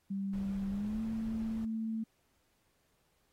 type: tone with pitch glide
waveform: sine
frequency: 196 to 222.6 Hz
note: G3 to A3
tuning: 0 to +20 cents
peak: -33 dBFS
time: 0.1-2.04 s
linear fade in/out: 10 ms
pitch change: +220 cents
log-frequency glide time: 0.7-1.02 s
type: noise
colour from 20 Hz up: brown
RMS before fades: -47 dBFS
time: 0.33-1.65 s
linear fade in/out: 5 ms
effects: pink hiss -75 dBFS RMS until 3.32 s + AAC 48 kbps